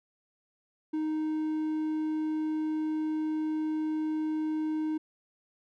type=tone; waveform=triangle; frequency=310.9 Hz; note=D#4; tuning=1 cent flat; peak=-26 dBFS; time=0.93-4.98 s; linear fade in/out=10 ms; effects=none